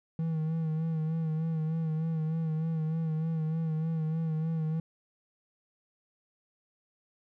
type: tone with vibrato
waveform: triangle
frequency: 160 Hz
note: D#3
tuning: 49 cents sharp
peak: -26 dBFS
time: 0.19-4.8 s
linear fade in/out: 2 ms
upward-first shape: sine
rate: 3.3 Hz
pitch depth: 42 cents each way
effects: none